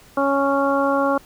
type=harmonic tone; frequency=277.2 Hz; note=C#4; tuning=in tune; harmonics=1 / 2 / 3 / 4 / 5; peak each=-22 / -20 / -25 / -23 / -26 dBFS; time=0.17-1.18 s; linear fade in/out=5 ms; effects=pink hiss -49 dBFS RMS until 1.25 s